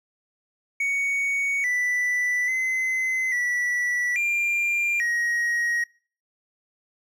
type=tone with pitch steps; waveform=triangle; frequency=2233 / 1978 / 2048 / 1954 / 2389 / 1889 Hz; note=C#7 / B6 / C7 / B6 / D7 / A#6; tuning=+12 / +2 / -38 / -19 / +29 / +22 cents; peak=-20 dBFS; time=0.8-5.84 s; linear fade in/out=5 ms; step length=840 ms; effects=noise-tail reverb RT60 0.4 s tail -23 dB re dry